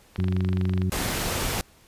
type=click train; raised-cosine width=0.3 ms; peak=-20 dBFS; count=17; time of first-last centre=0.16-0.818 s; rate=24.3 Hz
type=harmonic tone; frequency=92.5 Hz; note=F#2; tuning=in tune; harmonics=1 / 2 / 3 / 4; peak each=-23 / -26 / -40 / -36 dBFS; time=0.18-0.9 s; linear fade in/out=5 ms
type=noise; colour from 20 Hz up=pink; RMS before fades=-27 dBFS; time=0.92-1.61 s; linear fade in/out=0 ms
effects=pink hiss -56 dBFS RMS until 1.87 s + resampled to 32000 Hz